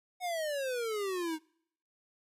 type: exponential sweep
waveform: square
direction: down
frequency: 740 to 307.9 Hz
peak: -33 dBFS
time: 0.2-1.39 s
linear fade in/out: 50 ms
effects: noise-tail reverb RT60 0.7 s tail -26 dB re dry + resampled to 32000 Hz